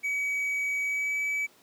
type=tone with pitch glide; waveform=triangle; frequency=2271 to 2292 Hz; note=C#7 to D7; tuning=+41 to -43 cents; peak=-25 dBFS; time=0.03-1.47 s; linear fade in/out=20 ms; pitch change=+16 cents; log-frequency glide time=0.83-1.17 s; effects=pink hiss -59 dBFS RMS until 1.62 s + high-pass 200 Hz 12 dB/octave